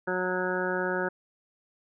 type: harmonic tone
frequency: 183.1 Hz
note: F#3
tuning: 18 cents flat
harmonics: 1 / 2 / 3 / 4 / 5 / 7 / 8 / 9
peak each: -36 / -31 / -33 / -40 / -36 / -39 / -33 / -36 dBFS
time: 0.07-1.09 s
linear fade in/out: 10 ms
effects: none